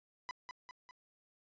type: tone with echo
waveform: 30% pulse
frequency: 996 Hz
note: B5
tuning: 14 cents sharp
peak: -36 dBFS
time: 0.29-0.31 s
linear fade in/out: 0 ms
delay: 200 ms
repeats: 3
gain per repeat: -5 dB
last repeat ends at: 0.91 s
effects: resampled to 16000 Hz